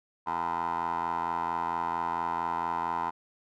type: tone with band-pass filter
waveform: 15% pulse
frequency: 84.4 Hz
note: E2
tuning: 41 cents sharp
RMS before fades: -31 dBFS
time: 0.26-3.11 s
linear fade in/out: 20 ms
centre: 1000 Hz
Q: 8.4
effects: none